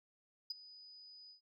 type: tone with ADSR envelope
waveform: sine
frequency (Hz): 4974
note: D#8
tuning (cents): -1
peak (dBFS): -34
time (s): 0.5-1.41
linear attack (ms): 6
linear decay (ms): 19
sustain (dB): -20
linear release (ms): 110
effects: tanh soft clip ceiling -34 dBFS